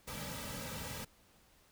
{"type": "noise with comb filter", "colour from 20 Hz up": "pink", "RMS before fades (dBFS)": -43, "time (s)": [0.07, 1.05], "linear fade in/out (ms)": 10, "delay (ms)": 2.8, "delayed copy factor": -1, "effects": ["pink hiss -66 dBFS RMS until 1.71 s"]}